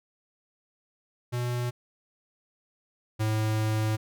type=tone pair in turn; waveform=square; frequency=122.1 / 108.78 Hz; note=B2 / A2; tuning=-19 / -19 cents; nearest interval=major second; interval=200 cents; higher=first; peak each=-28 / -25 dBFS; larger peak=second; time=1.32-1.71 / 3.19-3.97 s; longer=second; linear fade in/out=20 ms; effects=none

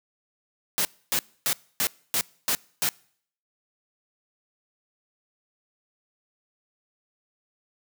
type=noise bursts; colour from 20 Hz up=white; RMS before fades=-24 dBFS; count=7; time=0.78-2.89 s; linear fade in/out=0 ms; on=70 ms; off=270 ms; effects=noise-tail reverb RT60 0.6 s tail -25 dB re dry + high-pass 100 Hz 12 dB/octave

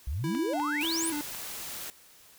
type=exponential sweep; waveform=sine; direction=up; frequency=58.27 to 10548 Hz; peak=-29 dBFS; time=0.07-1.1 s; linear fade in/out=5 ms
type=tone with vibrato; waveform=square; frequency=311.1 Hz; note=D#4; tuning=in tune; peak=-32 dBFS; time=0.24-1.21 s; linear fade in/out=0 ms; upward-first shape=square; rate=1.7 Hz; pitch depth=94 cents each way
type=click train; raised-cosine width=0.3 ms; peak=-25 dBFS; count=5; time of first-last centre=0.35-1.348 s; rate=4.01 Hz
type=noise; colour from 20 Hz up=white; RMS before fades=-39 dBFS; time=0.81-1.9 s; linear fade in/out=0 ms
effects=white hiss -56 dBFS RMS until 2.38 s

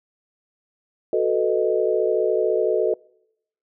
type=chord; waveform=sine; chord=B dominant seventh; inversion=second; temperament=equal; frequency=370 / 440 / 493.9 / 622.3 Hz; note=F#4 / A4 / B4 / D#5; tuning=0 / 0 / 0 / 0 cents; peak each=-23 / -21 / -25 / -24 dBFS; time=1.13-2.94 s; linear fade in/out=2 ms; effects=noise-tail reverb RT60 0.8 s tail -26 dB re dry

